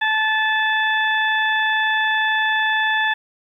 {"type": "harmonic tone", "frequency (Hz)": 871, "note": "A5", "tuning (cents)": -18, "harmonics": [1, 2, 3, 4], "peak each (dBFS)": [-22, -18, -29, -27], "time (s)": [0.01, 3.14], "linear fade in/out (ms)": 10, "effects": ["9-bit"]}